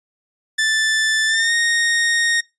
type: tone with pitch glide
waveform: sawtooth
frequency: 1760 to 1858.2 Hz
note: A6 to A#6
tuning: 0 to -6 cents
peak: -12 dBFS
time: 0.58-2.41 s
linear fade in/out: 10 ms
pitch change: +94 cents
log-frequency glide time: 1.27-1.53 s
effects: noise-tail reverb RT60 0.2 s tail -21 dB re dry + resampled to 22050 Hz